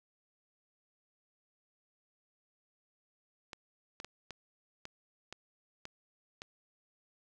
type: clicks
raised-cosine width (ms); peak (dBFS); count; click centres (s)
0.2; -26; 8; 3.532 / 4.001 / 4.046 / 4.307 / 4.854 / 5.326 / 5.854 / 6.419
effects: none